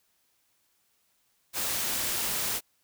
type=noise; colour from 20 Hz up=white; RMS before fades=-30 dBFS; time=1.53-2.61 s; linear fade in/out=50 ms; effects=white hiss -71 dBFS RMS until 2.83 s